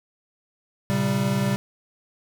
square chord, G diminished, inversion first, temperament equal with one note detuned, 116.54 / 135.58 / 196 Hz, Bb2 / Db3 / G3, 0 / -38 / 0 cents, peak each -30 / -26 / -24 dBFS, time 0.9-1.56 s, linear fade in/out 0 ms, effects none

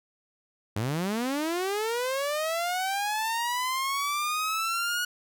sawtooth linear sweep, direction up, 96.6 to 1459 Hz, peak -23 dBFS, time 0.76-5.05 s, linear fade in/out 5 ms, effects none

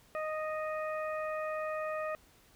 harmonic tone, 621 Hz, D#5, 3 cents flat, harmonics 1 / 2 / 3 / 4, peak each -35 / -39 / -44 / -48 dBFS, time 0.15-2.15 s, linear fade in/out 0 ms, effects pink hiss -63 dBFS RMS until 2.55 s

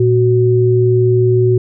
sine tone pair together, 116.54 / 371.1 Hz, A#2 / F#4, 0 / +5 cents, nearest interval octave + minor sixth, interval 2005 cents, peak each -11 dBFS, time 0-1.58 s, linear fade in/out 5 ms, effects none

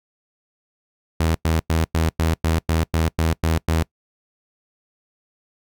sawtooth tone bursts, 81 Hz, E2, 30 cents flat, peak -13 dBFS, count 11, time 1.2-3.83 s, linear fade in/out 5 ms, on 150 ms, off 98 ms, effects noise-tail reverb RT60 0.1 s tail -24 dB re dry

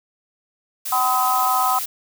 blue noise, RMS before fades -27 dBFS, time 0.85-1.86 s, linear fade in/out 10 ms
harmonic tone, 254 Hz, B3, 49 cents sharp, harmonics 3 / 4 / 5, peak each -21 / -21 / -21 dBFS, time 0.92-1.79 s, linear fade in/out 5 ms
effects none

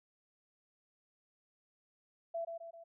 sine tone with echo, 669 Hz, E5, 25 cents sharp, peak -35 dBFS, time 2.34-2.45 s, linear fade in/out 10 ms, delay 130 ms, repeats 3, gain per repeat -5 dB, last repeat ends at 2.84 s, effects none

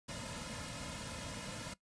pink noise with comb filter, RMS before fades -44 dBFS, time 0.08-1.74 s, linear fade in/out 10 ms, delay 2.6 ms, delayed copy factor -0.85, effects noise-tail reverb RT60 0.1 s tail -18 dB re dry + resampled to 22050 Hz

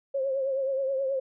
sine tone with vibrato, 538 Hz, C5, 48 cents sharp, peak -25 dBFS, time 0.14-1.2 s, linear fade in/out 10 ms, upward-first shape triangle, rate 9.4 Hz, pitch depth 63 cents each way, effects none

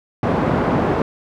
pink band-pass noise, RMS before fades -18 dBFS, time 0.23-1.02 s, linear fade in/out 2 ms, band 120 to 1000 Hz, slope 12 dB/octave, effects none

